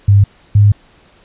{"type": "tone pair in turn", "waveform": "sine", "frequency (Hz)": [100.3, 102.82], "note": ["G2", "G#2"], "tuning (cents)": [40, -17], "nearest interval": "unison", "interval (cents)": 43, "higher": "second", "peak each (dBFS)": -4, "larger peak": "neither", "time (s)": [[0.08, 0.24], [0.55, 0.72]], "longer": "second", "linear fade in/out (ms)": 5, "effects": ["pink hiss -48 dBFS RMS until 1.24 s", "resampled to 8000 Hz"]}